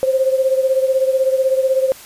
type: beating tone pair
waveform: sine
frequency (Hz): 523.3 / 539.3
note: C5 / C#5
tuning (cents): 0 / -48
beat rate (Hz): 16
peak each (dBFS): -14 / -19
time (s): 0.03-1.92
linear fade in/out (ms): 0
effects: white hiss -39 dBFS RMS until 2.05 s + resampled to 32000 Hz